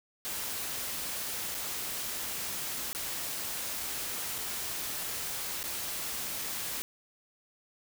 white noise with dropouts, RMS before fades -36 dBFS, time 0.25-6.82 s, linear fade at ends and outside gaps 0 ms, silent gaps 1.544-1.549 / 2.93-2.949 / 4.383-4.386 / 5.63-5.639 s, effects none

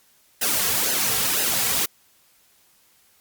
white noise with flanger, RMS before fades -22 dBFS, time 0.41-1.86 s, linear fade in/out 10 ms, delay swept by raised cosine 0.87 to 3.37 ms, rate 2 Hz, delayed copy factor -0.8, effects white hiss -59 dBFS RMS until 3.2 s + Opus 48 kbps

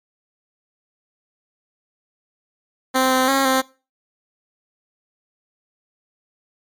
10% pulse tone with pitch steps, 260.5 / 258.9 / 271.2 / 262.6 Hz, C4 / C4 / C#4 / C4, -7 / -18 / -38 / +6 cents, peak -7 dBFS, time 2.94-3.62 s, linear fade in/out 20 ms, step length 170 ms, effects noise-tail reverb RT60 0.3 s tail -20 dB re dry + MP3 96 kbps

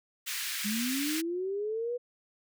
pink high-pass noise, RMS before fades -35 dBFS, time 0.26-1.22 s, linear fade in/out 20 ms, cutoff 1700 Hz, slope 24 dB/octave
sine linear sweep, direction up, 200.4 to 493.9 Hz, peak -30 dBFS, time 0.64-1.98 s, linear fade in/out 20 ms
effects none

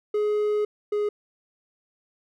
triangle tone pair in turn, 419.9 / 416.3 Hz, G#4 / G#4, +19 / +4 cents, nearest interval unison, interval 15 cents, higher first, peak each -19 / -20 dBFS, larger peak first, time 0.14-0.65 / 0.92-1.09 s, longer first, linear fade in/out 5 ms, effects none

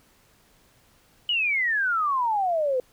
sine exponential sweep, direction down, 2987 to 492.8 Hz, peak -21 dBFS, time 1.29-2.8 s, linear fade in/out 2 ms, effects pink hiss -60 dBFS RMS until 2.92 s

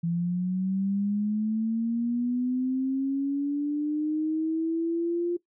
sine linear sweep, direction up, 167.3 to 350 Hz, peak -24 dBFS, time 0.03-5.37 s, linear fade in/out 10 ms, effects noise-tail reverb RT60 0.1 s tail -18 dB re dry

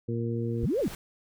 harmonic tone, 116.54 Hz, A#2, in tune, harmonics 1 / 2 / 3 / 4, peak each -30 / -33 / -35 / -36 dBFS, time 0.08-0.66 s, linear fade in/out 10 ms
pink noise with exponential growth, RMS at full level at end -40 dBFS, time 0.3-0.95 s, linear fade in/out 1 ms, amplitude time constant 140 ms
sine linear two-way sweep, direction up then down, 49 to 590 to 149.8 Hz, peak -24 dBFS, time 0.63-0.88 s, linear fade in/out 0 ms, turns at 0.8 s
effects none

